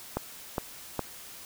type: click train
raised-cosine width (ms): 1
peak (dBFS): -14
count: 3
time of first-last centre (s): 0.17-0.993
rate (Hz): 2.43
effects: white hiss -46 dBFS RMS until 1.45 s